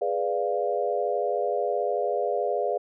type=chord; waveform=sine; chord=G# diminished seventh; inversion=none; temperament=equal; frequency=415.3 / 493.9 / 587.3 / 698.5 Hz; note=G#4 / B4 / D5 / F5; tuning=0 / 0 / 0 / 0 cents; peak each=-29 dBFS; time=0.01-2.78 s; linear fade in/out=10 ms; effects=none